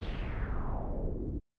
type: noise with low-pass filter sweep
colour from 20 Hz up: brown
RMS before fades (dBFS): -34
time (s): 0.01-1.4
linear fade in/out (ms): 20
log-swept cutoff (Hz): 3900 to 270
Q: 2.7
effects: Opus 32 kbps